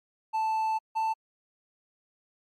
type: tone pair in turn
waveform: triangle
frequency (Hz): 880 / 885.6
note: A5 / A5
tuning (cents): 0 / +11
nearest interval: unison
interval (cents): 11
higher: second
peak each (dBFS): -23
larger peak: neither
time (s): 0.33-0.79 / 0.95-1.14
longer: first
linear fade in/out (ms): 20
effects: MP3 64 kbps